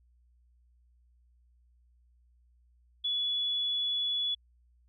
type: tone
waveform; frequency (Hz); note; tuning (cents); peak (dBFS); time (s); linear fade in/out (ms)
sine; 3411; G#7; +46; -28; 3.04-4.35; 10
effects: added 60 Hz sine -62 dBFS peak until 4.88 s